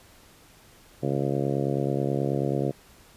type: harmonic tone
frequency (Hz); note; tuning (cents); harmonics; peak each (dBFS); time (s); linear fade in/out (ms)
69.3; C#2; 0; 2 / 3 / 4 / 5 / 6 / 7 / 8 / 9 / 10; -28 / -33 / -32 / -31 / -32 / -34 / -34 / -39 / -39; 1.02-2.72; 20
effects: pink hiss -54 dBFS RMS until 3.16 s + resampled to 32000 Hz